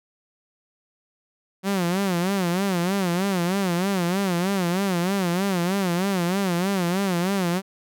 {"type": "tone with vibrato", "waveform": "sawtooth", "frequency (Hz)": 184.8, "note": "F#3", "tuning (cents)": -2, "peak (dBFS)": -17, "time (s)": [1.63, 7.62], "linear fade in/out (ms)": 50, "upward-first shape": "sine", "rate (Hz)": 3.2, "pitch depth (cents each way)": 140, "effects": []}